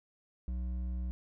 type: tone with hard clipping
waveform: sine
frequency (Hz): 61.74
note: B1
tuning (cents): 0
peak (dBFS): -35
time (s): 0.48-1.11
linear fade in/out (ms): 0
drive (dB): 7
effects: none